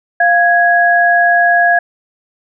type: tone pair together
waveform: sine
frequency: 697.2 / 1661.2 Hz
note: F5 / G#6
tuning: -3 / 0 cents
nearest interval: octave + minor third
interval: 1503 cents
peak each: -10 dBFS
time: 0.2-1.79 s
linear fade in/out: 5 ms
effects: none